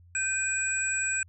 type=tone cluster; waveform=sine; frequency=1551 / 2462 / 7780 Hz; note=G6 / D#7 / B8; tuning=-19 / -19 / -27 cents; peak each=-31 / -32 / -29 dBFS; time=0.15-1.23 s; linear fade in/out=2 ms; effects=added 87 Hz sine -52 dBFS peak until 1.28 s